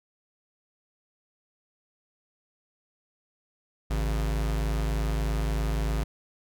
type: tone pair together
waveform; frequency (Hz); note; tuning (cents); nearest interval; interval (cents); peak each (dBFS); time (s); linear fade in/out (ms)
square; 53.5 / 137.1; A1 / C#3; -48 / -19; octave + major third; 1629; -26 / -37; 3.9-6.04; 10
effects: none